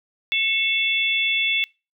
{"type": "tone cluster", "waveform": "sine", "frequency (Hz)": [2196, 2668, 3447], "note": ["C#7", "E7", "A7"], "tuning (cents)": [-17, 20, -36], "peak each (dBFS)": -23, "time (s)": [0.32, 1.64], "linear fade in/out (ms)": 0, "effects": ["noise-tail reverb RT60 0.3 s tail -26 dB re dry"]}